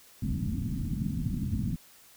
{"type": "low-pass noise", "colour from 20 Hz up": "white", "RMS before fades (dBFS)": -31, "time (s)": [0.22, 1.76], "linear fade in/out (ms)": 5, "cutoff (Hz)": 250, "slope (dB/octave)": 48, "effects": ["white hiss -56 dBFS RMS until 2.16 s"]}